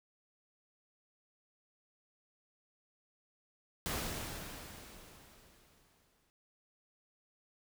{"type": "noise with exponential decay", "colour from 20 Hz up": "pink", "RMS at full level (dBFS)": -36, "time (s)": [3.86, 6.3], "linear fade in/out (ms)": 0, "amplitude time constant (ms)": 530, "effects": []}